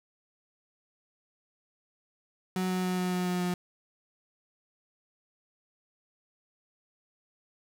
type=tone with pitch steps; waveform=35% pulse; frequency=185 / 183.93 / 182.88 / 181.82 / 180.77 / 179.73 / 178.7 Hz; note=F#3 / F#3 / F#3 / F#3 / F#3 / F3 / F3; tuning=0 / -10 / -20 / -30 / -40 / +50 / +40 cents; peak=-26 dBFS; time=2.56-3.54 s; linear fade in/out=2 ms; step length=140 ms; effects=none